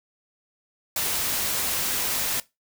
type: noise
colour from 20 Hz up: white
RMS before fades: -26 dBFS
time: 0.96-2.4 s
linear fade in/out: 2 ms
effects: noise-tail reverb RT60 0.2 s tail -19 dB re dry